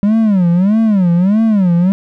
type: tone with vibrato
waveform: triangle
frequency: 196 Hz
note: G3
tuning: in tune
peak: -6 dBFS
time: 0.03-1.92 s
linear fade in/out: 0 ms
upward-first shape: sine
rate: 1.6 Hz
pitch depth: 240 cents each way
effects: none